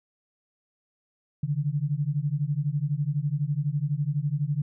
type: beating tone pair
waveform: sine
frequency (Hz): 140 / 152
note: C#3 / D#3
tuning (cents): +18 / -40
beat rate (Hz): 12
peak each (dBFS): -27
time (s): 1.43-4.62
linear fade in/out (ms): 5
effects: none